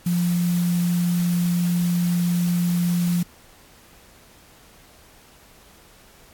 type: tone in noise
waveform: sine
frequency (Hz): 174.61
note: F3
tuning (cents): 0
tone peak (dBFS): -18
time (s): 0.06-3.23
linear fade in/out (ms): 5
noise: white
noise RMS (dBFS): -36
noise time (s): 0.06-3.23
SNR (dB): +15
effects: pink hiss -51 dBFS RMS until 6.33 s + AAC 64 kbps